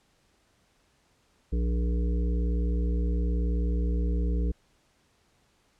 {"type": "harmonic tone", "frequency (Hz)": 59, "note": "A#1", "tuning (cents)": 22, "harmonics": [1, 3, 5, 7, 8], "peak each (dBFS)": [-24, -34, -38, -41, -42], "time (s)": [1.52, 4.52], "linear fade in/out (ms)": 10, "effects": ["pink hiss -67 dBFS RMS until 5.79 s", "low-pass 9000 Hz 12 dB/octave"]}